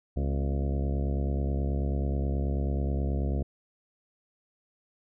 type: harmonic tone with a mistuned harmonic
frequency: 69.3 Hz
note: C#2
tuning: in tune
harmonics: 1 / 2 / 3 / 4 / 5 / 6 / 7 / 8 / 9 / 10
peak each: -27 / -33 / -37 / -39 / -41 / -43 / -44 / -45 / -46 / -47 dBFS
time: 0.16-3.43 s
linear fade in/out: 10 ms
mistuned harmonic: 4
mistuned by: -60 cents
effects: none